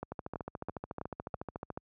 two click trains, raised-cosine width 1 ms, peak -23 / -24 dBFS, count 5 / 24, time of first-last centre 0.03-1.341 / 0.12-1.775 s, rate 3.05 / 13.9 Hz, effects high-pass 60 Hz 12 dB/octave

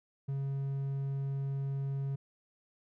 triangle tone, 137.5 Hz, C#3, 14 cents flat, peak -30 dBFS, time 0.28-2.16 s, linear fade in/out 10 ms, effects none

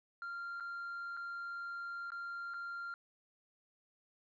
sine tone with dropouts, 1389 Hz, F6, 10 cents flat, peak -38 dBFS, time 0.22-2.94 s, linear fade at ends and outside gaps 1 ms, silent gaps 0.6-0.606 / 1.168-1.172 / 2.104-2.119 / 2.538-2.542 s, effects tanh soft clip ceiling -39 dBFS

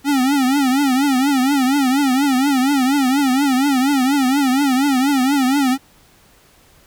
square tone with vibrato, 269.8 Hz, C#4, 47 cents flat, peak -14 dBFS, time 0.04-5.78 s, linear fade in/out 50 ms, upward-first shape triangle, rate 4.2 Hz, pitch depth 150 cents each way, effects pink hiss -51 dBFS RMS until 6.86 s

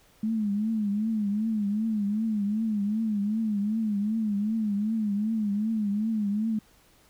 sine tone with vibrato, 212.5 Hz, G#3, 40 cents sharp, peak -24 dBFS, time 0.23-6.59 s, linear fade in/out 5 ms, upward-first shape triangle, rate 2.6 Hz, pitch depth 120 cents each way, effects pink hiss -60 dBFS RMS until 7.09 s

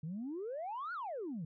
sine exponential two-way sweep, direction up then down, 147.5 to 1486 to 147.5 Hz, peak -37 dBFS, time 0.03-1.45 s, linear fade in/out 5 ms, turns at 0.93 s, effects tanh soft clip ceiling -35 dBFS

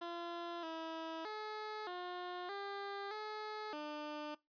15% pulse tone with pitch steps, 342.6 / 324.5 / 428.2 / 358 / 399.7 / 427.5 / 299.4 Hz, F4 / E4 / A4 / F4 / G4 / A4 / D4, -33 / -27 / -47 / +43 / +34 / -50 / +33 cents, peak -36 dBFS, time 0.01-4.35 s, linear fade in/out 10 ms, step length 620 ms, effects noise-tail reverb RT60 0.2 s tail -20 dB re dry + resampled to 11025 Hz

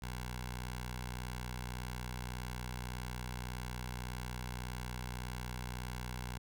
10% pulse tone with notch filter, 61.74 Hz, B1, in tune, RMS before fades -42 dBFS, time 0.02-6.38 s, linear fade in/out 5 ms, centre 310 Hz, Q 0.57, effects none

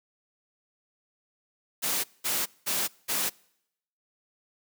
white noise bursts, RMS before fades -28 dBFS, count 4, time 1.82-3.3 s, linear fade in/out 20 ms, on 220 ms, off 200 ms, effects noise-tail reverb RT60 0.8 s tail -26 dB re dry + high-pass 150 Hz 12 dB/octave

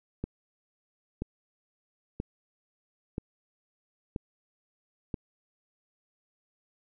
click train, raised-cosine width 3 ms, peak -19 dBFS, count 6, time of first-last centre 0.24-5.142 s, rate 1.02 Hz, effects none

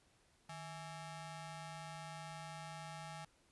sawtooth ring-modulated tone, 494 Hz, B4, in tune, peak -40 dBFS, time 0.49-3.25 s, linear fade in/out 5 ms, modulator 339 Hz, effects pink hiss -72 dBFS RMS until 3.51 s + resampled to 24000 Hz

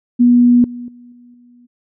sine tone with level steps, 242.9 Hz, B3, 29 cents flat, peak -6 / -25 / -37 / -40 / -43 dBFS, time 0.19-1.67 s, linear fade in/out 20 ms, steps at 0.64 / 0.88 / 1.12 / 1.34 s, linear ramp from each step 2 ms, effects none

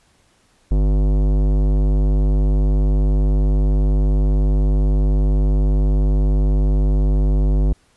sine tone with tanh clipping, 50 Hz, G1, 35 cents sharp, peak -15 dBFS, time 0.71-7.73 s, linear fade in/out 5 ms, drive 18 dB, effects pink hiss -58 dBFS RMS until 7.96 s + resampled to 24000 Hz

